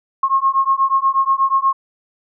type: beating tone pair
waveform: sine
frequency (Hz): 1076 / 1084.3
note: C6 / C#6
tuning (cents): +48 / -39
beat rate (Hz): 8.3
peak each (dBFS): -16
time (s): 0.23-1.73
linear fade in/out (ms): 5
effects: none